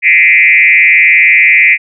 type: tone with frequency modulation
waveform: sine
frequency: 2217 Hz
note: C#7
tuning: in tune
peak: -3 dBFS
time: 0.02-1.78 s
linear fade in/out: 50 ms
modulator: 161 Hz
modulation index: 1.7
effects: none